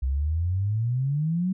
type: exponential sweep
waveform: sine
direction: up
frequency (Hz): 63.3 to 191.7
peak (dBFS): -22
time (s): 0.02-1.53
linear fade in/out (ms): 10
effects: none